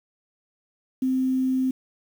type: tone with quantisation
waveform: sine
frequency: 260 Hz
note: C4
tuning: 11 cents flat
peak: -20 dBFS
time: 1.02-1.71 s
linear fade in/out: 5 ms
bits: 8
effects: none